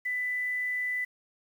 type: tone with quantisation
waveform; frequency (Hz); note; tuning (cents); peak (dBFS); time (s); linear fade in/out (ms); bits
sine; 1993; B6; +15; -28; 0.05-1.05; 10; 9
effects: none